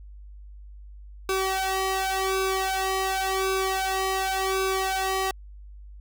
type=tone with flanger; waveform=sawtooth; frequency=382 Hz; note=G4; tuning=45 cents flat; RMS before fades=-26 dBFS; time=1.29-5.31 s; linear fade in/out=2 ms; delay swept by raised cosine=0.79 to 1.63 ms; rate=0.9 Hz; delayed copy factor=+0.95; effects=added 50 Hz sine -41 dBFS peak until 6 s